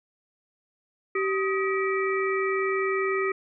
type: harmonic tone with a mistuned harmonic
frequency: 386 Hz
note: G4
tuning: 27 cents flat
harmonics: 1 / 3 / 5 / 6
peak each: -25 / -30 / -32 / -33 dBFS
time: 1.15-3.32 s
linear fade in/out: 5 ms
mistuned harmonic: 3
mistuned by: +140 cents
effects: none